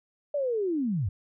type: linear sweep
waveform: sine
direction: down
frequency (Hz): 595 to 81.8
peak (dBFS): -25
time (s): 0.34-1.09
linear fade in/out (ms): 5
effects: none